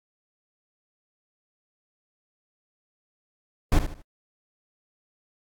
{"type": "noise with echo", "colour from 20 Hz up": "brown", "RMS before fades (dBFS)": -17, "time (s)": [3.72, 3.79], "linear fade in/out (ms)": 2, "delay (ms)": 76, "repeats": 3, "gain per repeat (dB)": -10, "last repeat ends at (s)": 4.018, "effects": ["AAC 64 kbps"]}